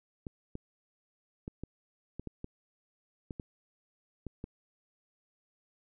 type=clicks; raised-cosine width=3 ms; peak=-26 dBFS; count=11; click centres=0.268 / 0.554 / 1.479 / 1.636 / 2.196 / 2.273 / 2.444 / 3.308 / 3.398 / 4.267 / 4.441 s; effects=none